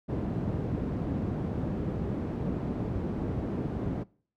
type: low-pass noise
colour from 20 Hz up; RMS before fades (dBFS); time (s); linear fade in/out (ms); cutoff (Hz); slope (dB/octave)
white; -31; 0.08-4.04; 20; 250; 12
effects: noise-tail reverb RT60 0.5 s tail -24 dB re dry + high-pass 60 Hz 12 dB/octave